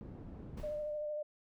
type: low-pass noise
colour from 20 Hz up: white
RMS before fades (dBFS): -48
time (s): 0.01-0.6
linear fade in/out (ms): 0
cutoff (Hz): 240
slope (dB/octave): 12
type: noise with exponential decay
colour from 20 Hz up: brown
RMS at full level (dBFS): -41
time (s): 0.57-1.22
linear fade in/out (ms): 5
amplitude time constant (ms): 140
type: tone with vibrato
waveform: sine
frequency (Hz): 600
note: D5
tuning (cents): +37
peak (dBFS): -36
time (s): 0.63-1.23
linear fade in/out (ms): 10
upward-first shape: sine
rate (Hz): 13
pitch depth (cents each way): 20
effects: none